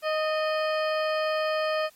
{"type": "harmonic tone with a mistuned harmonic", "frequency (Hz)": 622.3, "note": "D#5", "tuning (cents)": 0, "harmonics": [1, 2, 3, 4, 5, 7, 8], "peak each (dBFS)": [-25, -31, -35, -37, -39, -42, -43], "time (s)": [0.02, 1.9], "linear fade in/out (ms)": 50, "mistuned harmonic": 3, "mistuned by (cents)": -40, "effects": ["white hiss -58 dBFS RMS until 1.95 s", "MP3 64 kbps"]}